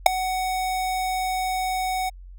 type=tone with ADSR envelope; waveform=square; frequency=746 Hz; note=F#5; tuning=14 cents sharp; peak=-4 dBFS; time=0.06-2.1 s; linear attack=4 ms; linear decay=4 ms; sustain=-20 dB; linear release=16 ms; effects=added 45 Hz sine -39 dBFS peak until 2.38 s